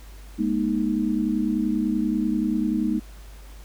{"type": "chord", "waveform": "sine", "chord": "Ab suspended second", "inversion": "none", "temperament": "equal with one note detuned", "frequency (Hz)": [207.7, 238, 311.1], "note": ["Ab3", "Bb3", "Eb4"], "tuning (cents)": [0, 36, 0], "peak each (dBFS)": -25, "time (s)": [0.38, 3], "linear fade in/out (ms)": 20, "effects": ["added 50 Hz sine -40 dBFS peak until 3.64 s", "pink hiss -51 dBFS RMS until 3.64 s"]}